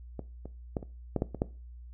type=clicks; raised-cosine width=2 ms; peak=-23 / -28 / -17 / -28 / -14 / -14 / -23 / -13 dBFS; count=8; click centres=0.193 / 0.456 / 0.768 / 0.828 / 1.163 / 1.221 / 1.347 / 1.419 s; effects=noise-tail reverb RT60 0.3 s tail -18 dB re dry + added 60 Hz sine -44 dBFS peak until 1.93 s